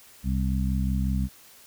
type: harmonic tone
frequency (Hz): 65.41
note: C2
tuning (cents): 0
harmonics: 1 / 2 / 3 / 4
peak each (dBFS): -25 / -30 / -28 / -37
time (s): 0.23-1.29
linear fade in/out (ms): 50
effects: white hiss -52 dBFS RMS until 1.66 s